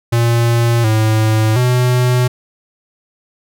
square tone with pitch steps, 117.5 / 109.4 / 124.8 Hz, A#2 / A2 / B2, +14 / -9 / +19 cents, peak -11 dBFS, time 0.12-2.28 s, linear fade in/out 10 ms, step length 720 ms, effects none

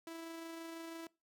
sawtooth tone with amplitude modulation, 329.6 Hz, E4, in tune, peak -40 dBFS, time 0.07-1.07 s, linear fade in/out 2 ms, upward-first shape sine, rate 26.1 Hz, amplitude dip 25%, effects noise-tail reverb RT60 0.3 s tail -24 dB re dry

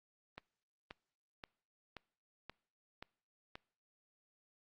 click train, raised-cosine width 0.3 ms, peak -30 dBFS, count 7, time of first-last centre 0.38-3.555 s, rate 1.89 Hz, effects noise-tail reverb RT60 0.6 s tail -25 dB re dry + Opus 32 kbps

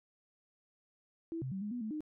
sine tone with pitch steps, 330.3 / 130.8 / 191.8 / 208.2 / 244.3 / 217.3 / 305.4 Hz, E4 / C3 / G3 / G#3 / B3 / A3 / D#4, +4 / 0 / -37 / +5 / -19 / -21 / -32 cents, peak -36 dBFS, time 1.32-2.006 s, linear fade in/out 0 ms, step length 98 ms, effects none

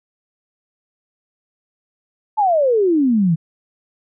sine exponential sweep, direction down, 888 to 154.9 Hz, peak -12 dBFS, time 2.37-3.36 s, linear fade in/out 20 ms, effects none

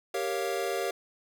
square chord, G half-diminished seventh, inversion none, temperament equal, 392 / 466.2 / 554.4 / 698.5 Hz, G4 / Bb4 / Db5 / F5, 0 / 0 / 0 / 0 cents, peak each -34 / -35 / -36 / -36 dBFS, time 0.14-0.91 s, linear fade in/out 5 ms, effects none

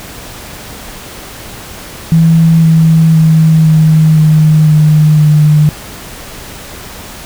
sine tone with pitch steps, 163.6 / 161.44 / 159.31 / 157.21 / 155.13 / 153.09 / 151.07 Hz, E3 / E3 / D#3 / D#3 / D#3 / D#3 / D3, -13 / -36 / +41 / +18 / -5 / -28 / +49 cents, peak -3 dBFS, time 2.12-5.69 s, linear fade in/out 0 ms, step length 510 ms, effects pink hiss -28 dBFS RMS until 7.25 s

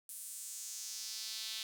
sawtooth tone with high-pass filter sweep, 220 Hz, A3, in tune, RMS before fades -44 dBFS, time 0.09-1.63 s, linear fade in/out 2 ms, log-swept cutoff 10000 to 3600 Hz, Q 2.4, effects none

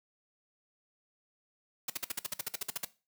white noise bursts, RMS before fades -34 dBFS, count 14, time 1.88-2.849 s, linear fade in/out 5 ms, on 20 ms, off 53 ms, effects noise-tail reverb RT60 0.3 s tail -17 dB re dry + high-pass 100 Hz 12 dB/octave

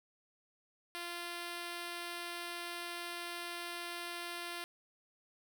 5% pulse tone, 346.4 Hz, F4, 14 cents flat, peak -29 dBFS, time 0.95-4.64 s, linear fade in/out 0 ms, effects none

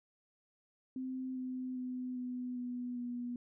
sine tone with pitch steps, 259 / 255.7 / 252.5 / 249.3 / 246.2 / 243.1 Hz, C4 / C4 / B3 / B3 / B3 / B3, -17 / -40 / +39 / +16 / -5 / -27 cents, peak -37 dBFS, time 0.96-3.36 s, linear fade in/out 2 ms, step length 400 ms, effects none

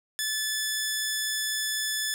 10% pulse tone, 1736 Hz, A6, 24 cents flat, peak -18 dBFS, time 0.19-2.14 s, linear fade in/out 0 ms, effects none

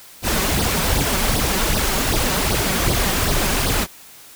pink noise with flanger, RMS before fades -19 dBFS, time 0.22-3.87 s, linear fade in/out 50 ms, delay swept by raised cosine 0.2 to 5.4 ms, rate 2.6 Hz, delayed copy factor +0.7, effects white hiss -43 dBFS RMS until 4.35 s

